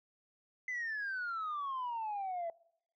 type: exponential sweep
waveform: sine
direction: down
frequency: 2043 to 660 Hz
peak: -34 dBFS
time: 0.68-2.5 s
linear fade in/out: 2 ms
effects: noise-tail reverb RT60 0.7 s tail -23 dB re dry + tanh soft clip ceiling -33 dBFS